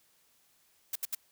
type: noise bursts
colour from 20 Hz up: blue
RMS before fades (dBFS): -33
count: 3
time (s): 0.93-1.15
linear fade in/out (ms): 5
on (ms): 26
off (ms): 71
effects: white hiss -68 dBFS RMS until 1.31 s

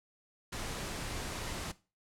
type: noise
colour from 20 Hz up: pink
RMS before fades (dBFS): -39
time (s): 0.52-1.72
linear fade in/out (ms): 10
effects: noise-tail reverb RT60 0.3 s tail -17 dB re dry + low-pass 10000 Hz 12 dB/octave

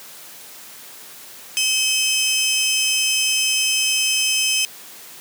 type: tone pair together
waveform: 20% pulse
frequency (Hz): 2570 / 3093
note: E7 / G7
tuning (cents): -45 / -24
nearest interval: minor third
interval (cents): 321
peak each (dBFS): -15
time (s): 1.57-4.65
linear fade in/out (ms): 0
effects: white hiss -40 dBFS RMS until 5.2 s + high-pass 150 Hz 12 dB/octave

